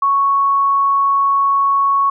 sine tone, 1108.7 Hz, C#6, in tune, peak -11 dBFS, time 0.02-2.1 s, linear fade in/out 5 ms, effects none

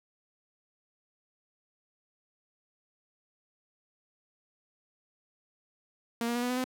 sawtooth tone with pitch steps, 233.1 / 237.4 / 241.9 / 246.4 / 251 / 255.7 Hz, A#3 / A#3 / B3 / B3 / B3 / C4, 0 / +32 / -36 / -4 / +28 / -40 cents, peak -25 dBFS, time 6.21-6.642 s, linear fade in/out 2 ms, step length 72 ms, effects none

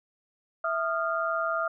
sine tone cluster, 659 / 1227 / 1389 Hz, E5 / D#6 / F6, -1 / -25 / -10 cents, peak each -30 dBFS, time 0.64-1.68 s, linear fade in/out 5 ms, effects none

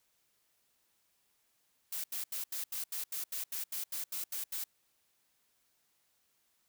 blue noise bursts, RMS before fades -38 dBFS, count 14, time 1.92-4.64 s, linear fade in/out 5 ms, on 120 ms, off 80 ms, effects white hiss -75 dBFS RMS until 6.68 s

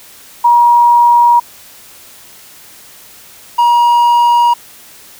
sine / triangle tone pair in turn, 953 / 953 Hz, A#5 / A#5, +38 / +38 cents, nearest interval unison, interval 0 cents, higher neither, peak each -4 dBFS, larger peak neither, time 0.44-1.4 / 3.58-4.54 s, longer neither, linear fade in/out 10 ms, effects white hiss -38 dBFS RMS until 5.19 s

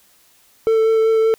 triangle tone with vibrato, 445 Hz, A4, 20 cents sharp, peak -10 dBFS, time 0.67-1.34 s, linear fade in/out 0 ms, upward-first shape triangle, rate 5.2 Hz, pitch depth 13 cents each way, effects white hiss -54 dBFS RMS until 1.38 s

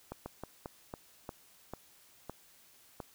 slowing click train, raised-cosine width 1 ms, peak -26 dBFS, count 9, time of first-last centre 0.12-3.002 s, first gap 140 ms, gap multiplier 1.26, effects white hiss -62 dBFS RMS until 3.14 s

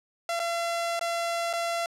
sawtooth tone with dropouts, 680 Hz, F5, 46 cents flat, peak -23 dBFS, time 0.29-1.86 s, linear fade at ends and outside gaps 2 ms, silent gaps 0.394-0.399 / 0.994-1.011 / 1.53-1.535 s, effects low-pass 10000 Hz 12 dB/octave

